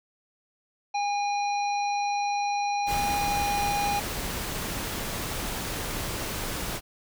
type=harmonic tone; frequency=815 Hz; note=G#5; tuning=33 cents flat; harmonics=1 / 3 / 5 / 7; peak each=-25 / -35 / -39 / -42 dBFS; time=0.94-4 s; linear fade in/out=10 ms
type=noise; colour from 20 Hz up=pink; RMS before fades=-32 dBFS; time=2.86-6.81 s; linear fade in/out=50 ms
effects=none